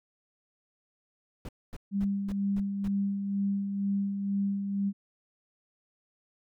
brown noise bursts, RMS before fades -39 dBFS, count 6, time 1.45-2.878 s, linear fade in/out 2 ms, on 38 ms, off 240 ms
sine tone with tremolo, 198.8 Hz, G3, 25 cents sharp, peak -25 dBFS, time 1.91-4.93 s, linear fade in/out 50 ms, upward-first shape sine, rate 2.1 Hz, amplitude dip 45%
effects none

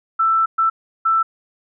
sine tone bursts at uneven times, 1328 Hz, E6, 12 cents sharp, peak -13 dBFS, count 3, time 0.19-0.46 / 0.58-0.7 / 1.05-1.23 s, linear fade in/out 10 ms, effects none

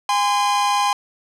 45% pulse tone pair together, 817 / 1029.4 Hz, G#5 / C6, -29 / -29 cents, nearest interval major third, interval 400 cents, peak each -19 dBFS, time 0.09-0.93 s, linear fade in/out 2 ms, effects low-pass 9000 Hz 12 dB/octave

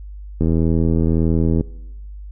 click train, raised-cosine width 3 ms, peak -6 dBFS, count 99, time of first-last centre 0.41-1.61 s, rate 81.7 Hz, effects noise-tail reverb RT60 1.0 s tail -22 dB re dry + added 50 Hz sine -31 dBFS peak until 2.31 s

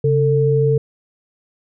sine tone pair together, 137.36 / 446.8 Hz, C#3 / A4, -15 / +27 cents, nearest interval octave + minor sixth, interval 2042 cents, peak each -15 dBFS, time 0.04-0.78 s, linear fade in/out 5 ms, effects none

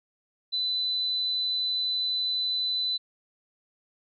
sine tone, 4004 Hz, B7, 23 cents sharp, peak -25 dBFS, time 0.52-2.98 s, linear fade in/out 20 ms, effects none

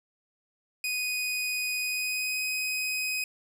sawtooth tone with pitch glide, 2489 to 2514 Hz, D#7 to D#7, 0 to +17 cents, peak -25 dBFS, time 0.84-3.24 s, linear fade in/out 2 ms, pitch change +17 cents, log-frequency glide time 1.78-2.43 s, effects none

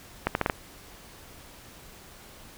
accelerating click train, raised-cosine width 0.5 ms, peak -8 dBFS, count 5, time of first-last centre 0.27-0.498 s, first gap 81 ms, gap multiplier 0.77, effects pink hiss -49 dBFS RMS until 2.57 s

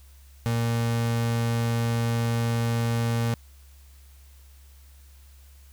35% pulse tone, 116.54 Hz, A#2, in tune, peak -21 dBFS, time 0.46-3.34 s, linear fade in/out 0 ms, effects added 68 Hz sine -48 dBFS peak until 5.72 s + white hiss -59 dBFS RMS until 5.72 s

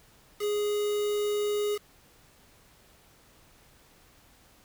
triangle tone with quantisation, 415.3 Hz, G#4, in tune, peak -24 dBFS, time 0.39-1.79 s, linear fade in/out 50 ms, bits 6, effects pink hiss -59 dBFS RMS until 4.64 s

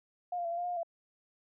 sine tone with pitch steps, 713 / 696 / 675 / 686 / 703 / 712 / 707 / 675 Hz, F5 / F5 / E5 / F5 / F5 / F5 / F5 / E5, +36 / -6 / +41 / -31 / +11 / +33 / +21 / +41 cents, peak -32 dBFS, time 0.32-0.832 s, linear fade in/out 5 ms, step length 64 ms, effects none

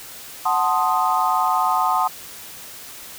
sine chord, F# diminished seventh, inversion none, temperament equal, 740 / 880 / 1046.5 / 1244.5 Hz, F#5 / A5 / C6 / Eb6, 0 / 0 / 0 / 0 cents, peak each -22 dBFS, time 0.45-2.08 s, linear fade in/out 10 ms, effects white hiss -38 dBFS RMS until 3.18 s

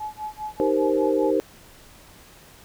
sine tone with tremolo, 854 Hz, G#5, 48 cents sharp, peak -27 dBFS, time 0-1.31 s, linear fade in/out 5 ms, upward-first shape sine, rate 5 Hz, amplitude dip 100%
sine chord, C minor seventh, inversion first, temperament equal, 311.1 / 392 / 466.2 / 523.3 Hz, Eb4 / G4 / Bb4 / C5, 0 / 0 / 0 / 0 cents, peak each -24 dBFS, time 0.6-1.4 s, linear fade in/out 0 ms
effects pink hiss -49 dBFS RMS until 2.64 s

